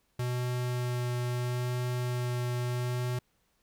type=tone with vibrato; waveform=square; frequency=123.4 Hz; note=B2; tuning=1 cent flat; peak=-30 dBFS; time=0.19-3.19 s; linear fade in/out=5 ms; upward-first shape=sine; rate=0.76 Hz; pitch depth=9 cents each way; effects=pink hiss -73 dBFS RMS until 3.62 s